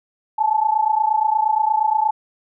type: tone pair together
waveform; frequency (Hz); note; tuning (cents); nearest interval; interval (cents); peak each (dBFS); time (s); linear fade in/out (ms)
sine; 852.5 / 881; G#5 / A5; +45 / +2; minor second; 57; -18; 0.38-2.11; 10
effects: none